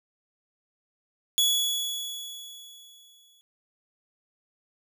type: tone with exponential decay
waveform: sawtooth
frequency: 3386 Hz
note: G#7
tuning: 33 cents sharp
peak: -16 dBFS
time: 1.38-3.41 s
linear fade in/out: 0 ms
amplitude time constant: 440 ms
effects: none